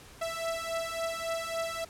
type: beating tone pair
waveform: sawtooth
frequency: 659.3 / 662.9 Hz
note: E5 / E5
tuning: 0 / +10 cents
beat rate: 3.6 Hz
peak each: -31 dBFS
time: 0.21-1.85 s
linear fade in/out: 10 ms
effects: pink hiss -52 dBFS RMS until 1.89 s + low-pass 12000 Hz 12 dB/octave